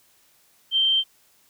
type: tone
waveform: sine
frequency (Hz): 3136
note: G7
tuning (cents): 0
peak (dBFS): -17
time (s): 0.71-1.04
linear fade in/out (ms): 50
effects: white hiss -60 dBFS RMS until 1.49 s